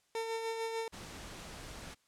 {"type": "tone with tremolo", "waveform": "30% pulse", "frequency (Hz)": 452.3, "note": "A4", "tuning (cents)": 48, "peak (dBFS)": -31, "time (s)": [0.15, 0.88], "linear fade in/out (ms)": 2, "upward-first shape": "sine", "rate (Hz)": 6.7, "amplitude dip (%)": 40}
{"type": "noise", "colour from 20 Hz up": "pink", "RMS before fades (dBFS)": -47, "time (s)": [0.92, 1.95], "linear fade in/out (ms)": 20}
{"effects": ["white hiss -73 dBFS RMS until 2.07 s", "low-pass 9000 Hz 12 dB/octave"]}